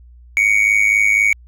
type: tone with amplitude modulation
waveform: triangle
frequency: 2240 Hz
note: C#7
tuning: 18 cents sharp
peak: -6 dBFS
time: 0.37-1.33 s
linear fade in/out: 0 ms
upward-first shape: sine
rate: 104 Hz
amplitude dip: 80%
effects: added 60 Hz sine -40 dBFS peak until 1.47 s